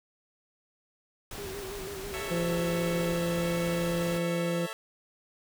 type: noise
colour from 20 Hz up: pink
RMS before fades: -41 dBFS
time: 1.31-4.18 s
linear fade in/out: 2 ms
type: tone with vibrato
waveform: sine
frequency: 392 Hz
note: G4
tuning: in tune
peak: -38 dBFS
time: 1.38-3.16 s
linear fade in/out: 2 ms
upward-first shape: square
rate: 6.1 Hz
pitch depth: 54 cents each way
type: chord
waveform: 10% pulse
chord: A major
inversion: none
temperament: equal with one note detuned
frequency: 443.8 / 554.4 / 659.3 Hz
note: A4 / C#5 / E5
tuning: +15 / 0 / 0 cents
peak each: -32 / -33 / -32 dBFS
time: 2.14-4.73 s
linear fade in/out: 0 ms
type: harmonic tone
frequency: 171.2 Hz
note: F3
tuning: 34 cents flat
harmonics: 1 / 2 / 3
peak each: -30 / -35 / -31 dBFS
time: 2.3-4.67 s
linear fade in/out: 20 ms
effects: none